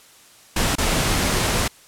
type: noise with dropouts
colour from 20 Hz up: pink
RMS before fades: -20 dBFS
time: 0.56-1.68 s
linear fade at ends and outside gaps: 5 ms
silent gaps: 0.755-0.782 s
effects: white hiss -49 dBFS RMS until 1.87 s + low-pass 11000 Hz 12 dB/octave